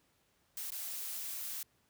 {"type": "noise with dropouts", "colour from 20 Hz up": "blue", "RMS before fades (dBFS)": -41, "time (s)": [0.57, 1.63], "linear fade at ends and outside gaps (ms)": 2, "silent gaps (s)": [0.705, 0.719], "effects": ["pink hiss -73 dBFS RMS until 1.89 s", "high-pass 60 Hz 12 dB/octave"]}